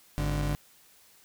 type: tone pair together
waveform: 35% pulse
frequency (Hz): 51.81 / 146.83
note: G#1 / D3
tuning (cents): -3 / 0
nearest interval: octave + tritone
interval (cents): 1803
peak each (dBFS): -28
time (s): 0.18-0.55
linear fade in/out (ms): 0
effects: white hiss -59 dBFS RMS until 1.24 s